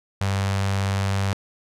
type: tone with notch filter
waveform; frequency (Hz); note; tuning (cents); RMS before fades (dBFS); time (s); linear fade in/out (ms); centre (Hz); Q
sawtooth; 98; G2; 0; -23; 0.21-1.33; 0; 310; 0.81
effects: low-pass 9000 Hz 12 dB/octave